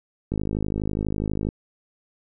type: click train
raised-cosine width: 3 ms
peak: -13 dBFS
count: 62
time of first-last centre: 0.32-1.489 s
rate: 52.2 Hz
effects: none